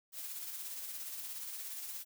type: noise with tremolo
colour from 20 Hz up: blue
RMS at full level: -42 dBFS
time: 0.12-2.05 s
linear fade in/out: 50 ms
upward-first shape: sine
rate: 17 Hz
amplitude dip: 35%
effects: none